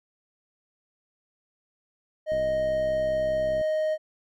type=tone; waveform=triangle; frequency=622.3 Hz; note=D#5; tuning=in tune; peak=-21 dBFS; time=2.26-3.98 s; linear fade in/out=50 ms
type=click train; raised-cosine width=3 ms; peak=-28 dBFS; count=85; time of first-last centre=2.32-3.612 s; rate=65 Hz
effects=none